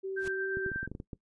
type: tone with vibrato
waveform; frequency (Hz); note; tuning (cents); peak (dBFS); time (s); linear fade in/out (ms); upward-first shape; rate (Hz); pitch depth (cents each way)
sine; 383.1; G4; -40; -33; 0.03-0.71; 20; sine; 2.7; 8
type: tone with tremolo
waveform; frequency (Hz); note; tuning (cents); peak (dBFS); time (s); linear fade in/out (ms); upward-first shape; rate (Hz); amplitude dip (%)
sine; 1568; G6; 0; -32; 0.16-0.87; 20; sine; 8.5; 35
type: noise with exponential growth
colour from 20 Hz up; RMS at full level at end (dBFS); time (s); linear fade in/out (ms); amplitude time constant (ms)
pink; -39; 0.16-0.28; 2; 26
type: clicks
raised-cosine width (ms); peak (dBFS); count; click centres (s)
3; -27; 10; 0.571 / 0.663 / 0.717 / 0.76 / 0.83 / 0.876 / 0.916 / 0.951 / 1.001 / 1.132
effects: noise-tail reverb RT60 0.1 s tail -19 dB re dry + resampled to 22050 Hz